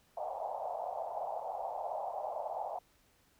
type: band-pass noise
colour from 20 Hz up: pink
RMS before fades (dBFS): -39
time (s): 0.17-2.79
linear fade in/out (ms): 5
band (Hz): 610 to 840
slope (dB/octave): 48
effects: pink hiss -69 dBFS RMS until 3.39 s